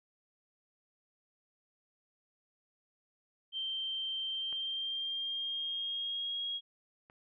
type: tone with pitch glide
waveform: sine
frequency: 3136 to 3286 Hz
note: G7 to G#7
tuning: 0 to -19 cents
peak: -34 dBFS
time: 3.52-6.61 s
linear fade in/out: 50 ms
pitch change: +81 cents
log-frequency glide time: 4.29-6.39 s
type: clicks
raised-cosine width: 0.5 ms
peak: -36 / -42 dBFS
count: 2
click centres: 4.527 / 7.099 s
effects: none